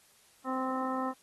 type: harmonic tone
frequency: 260.3 Hz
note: C4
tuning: 9 cents flat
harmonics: 1 / 2 / 3 / 4 / 5 / 7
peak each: -34 / -38 / -38 / -37 / -38 / -48 dBFS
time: 0.44-1.14 s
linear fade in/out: 50 ms
effects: white hiss -63 dBFS RMS until 1.22 s + AAC 32 kbps